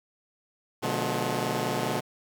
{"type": "chord", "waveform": "10% pulse", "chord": "B diminished seventh", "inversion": "none", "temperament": "just", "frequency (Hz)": [123.47, 148.16, 177.8, 213.4], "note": ["B2", "D3", "F3", "Ab3"], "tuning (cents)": [0, 16, 31, 47], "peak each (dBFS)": [-23, -25, -26, -24], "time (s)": [0.82, 2.01], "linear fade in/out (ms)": 20, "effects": ["9-bit"]}